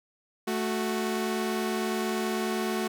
sawtooth tone pair together, 219.6 / 369.9 Hz, A3 / F#4, -3 / 0 cents, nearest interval major sixth, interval 903 cents, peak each -26 / -26 dBFS, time 0.47-2.88 s, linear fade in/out 10 ms, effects none

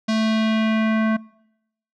square tone with low-pass filter sweep, 220 Hz, A3, in tune, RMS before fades -20 dBFS, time 0.08-1.17 s, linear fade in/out 10 ms, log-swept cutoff 5100 to 1600 Hz, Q 1.7, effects noise-tail reverb RT60 0.8 s tail -24 dB re dry

